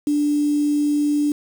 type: tone with quantisation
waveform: sine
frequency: 293.7 Hz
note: D4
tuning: in tune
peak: -16 dBFS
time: 0.07-1.32 s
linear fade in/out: 2 ms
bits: 6
effects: none